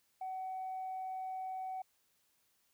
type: tone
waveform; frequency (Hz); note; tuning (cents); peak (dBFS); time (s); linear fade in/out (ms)
sine; 753; F#5; +30; -37; 0.21-1.82; 5
effects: tanh soft clip ceiling -35 dBFS + white hiss -75 dBFS RMS until 2.73 s